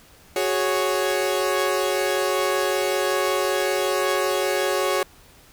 sawtooth chord, F# suspended second, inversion none, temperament equal, 370 / 415.3 / 554.4 Hz, F#4 / G#4 / C#5, 0 / 0 / 0 cents, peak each -21 / -22 / -20 dBFS, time 0.36-5.03 s, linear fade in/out 2 ms, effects pink hiss -51 dBFS RMS until 5.52 s

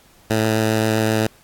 10% pulse tone with vibrato, 110 Hz, A2, in tune, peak -8 dBFS, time 0.3-1.27 s, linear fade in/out 5 ms, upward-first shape triangle, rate 7.6 Hz, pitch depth 14 cents each way, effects pink hiss -52 dBFS RMS until 1.43 s + AAC 64 kbps

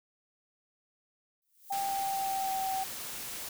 violet noise with exponential growth, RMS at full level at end -44 dBFS, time 1.42-1.74 s, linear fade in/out 1 ms, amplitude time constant 69 ms
sine tone with pitch glide, 790 to 767.5 Hz, G5 to G5, +13 to -37 cents, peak -30 dBFS, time 1.7-2.84 s, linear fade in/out 10 ms, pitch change -50 cents, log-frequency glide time 1.82-2.62 s
white noise, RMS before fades -40 dBFS, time 1.72-3.49 s, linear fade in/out 5 ms
effects none

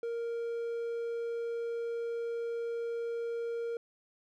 triangle tone, 466.2 Hz, A#4, in tune, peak -31 dBFS, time 0.03-3.77 s, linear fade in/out 2 ms, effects none

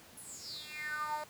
10% pulse tone with high-pass filter sweep, 302.8 Hz, D#4, 47 cents flat, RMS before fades -41 dBFS, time 0.17-1.24 s, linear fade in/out 5 ms, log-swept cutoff 11000 to 680 Hz, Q 8.6, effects pink hiss -56 dBFS RMS until 1.29 s + high-pass 100 Hz 12 dB/octave

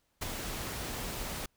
pink noise with ADSR envelope, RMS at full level -32 dBFS, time 0.21-1.46 s, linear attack 14 ms, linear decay 13 ms, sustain -6 dB, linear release 4 ms, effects pink hiss -75 dBFS RMS until 1.56 s

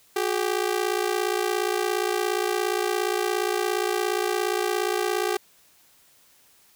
sawtooth ring-modulated tone, 392 Hz, G4, in tune, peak -16 dBFS, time 0.16-5.37 s, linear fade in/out 0 ms, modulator 28.6 Hz, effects white hiss -58 dBFS RMS until 6.75 s

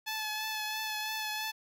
10% pulse tone with vibrato, 863 Hz, A5, 34 cents flat, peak -25 dBFS, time 0.06-1.52 s, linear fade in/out 20 ms, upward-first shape triangle, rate 3 Hz, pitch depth 26 cents each way, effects none

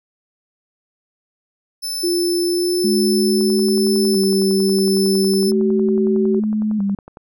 sawtooth tone with tremolo, 5274 Hz, E8, in tune, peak -19 dBFS, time 1.82-5.52 s, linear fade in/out 20 ms, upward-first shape triangle, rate 1 Hz, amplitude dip 25%
sine tone with pitch glide, 349.2 to 380.8 Hz, F4 to F#4, 0 to +50 cents, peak -16 dBFS, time 2.03-6.4 s, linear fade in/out 10 ms, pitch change +150 cents, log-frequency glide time 2.44-3.89 s
sine tone with vibrato, 206.3 Hz, G#3, 11 cents flat, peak -16 dBFS, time 2.84-6.95 s, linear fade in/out 5 ms, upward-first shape square, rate 0.38 Hz, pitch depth 64 cents each way
click train, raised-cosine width 1 ms, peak -23 dBFS, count 42, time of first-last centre 3.41-7.171 s, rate 10.9 Hz
effects none

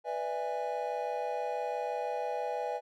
triangle chord, E dominant seventh, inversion second, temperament just, 494.4 / 593.3 / 659.3 / 824.1 Hz, B4 / D5 / E5 / G#5, +2 / +18 / 0 / -14 cents, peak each -35 / -37 / -37 / -34 dBFS, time 0.04-2.81 s, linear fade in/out 50 ms, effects none

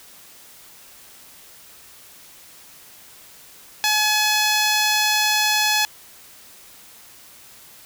5% pulse tone with notch filter, 850 Hz, G#5, 40 cents sharp, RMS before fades -19 dBFS, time 3.84-5.85 s, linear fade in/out 0 ms, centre 8900 Hz, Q 0.97, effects white hiss -46 dBFS RMS until 7.85 s

